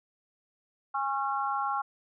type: harmonic tone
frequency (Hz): 273.3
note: C#4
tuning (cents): -24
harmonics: 3 / 4 / 5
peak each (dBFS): -31 / -32 / -33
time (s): 0.94-1.82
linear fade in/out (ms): 10
effects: none